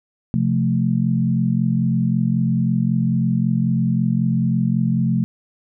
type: chord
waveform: sine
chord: F major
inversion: second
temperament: equal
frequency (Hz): 130.81 / 174.61 / 220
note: C3 / F3 / A3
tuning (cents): 0 / 0 / 0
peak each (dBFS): -20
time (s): 0.34-5.24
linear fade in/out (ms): 0
effects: none